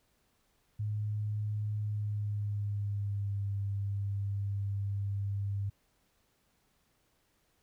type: tone with pitch glide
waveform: sine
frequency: 105.4 to 99.89 Hz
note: G#2 to G2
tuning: +26 to +33 cents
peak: -31 dBFS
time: 0.79-5.7 s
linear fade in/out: 10 ms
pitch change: -93 cents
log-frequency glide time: 1.78-3.45 s
effects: pink hiss -73 dBFS RMS until 7.62 s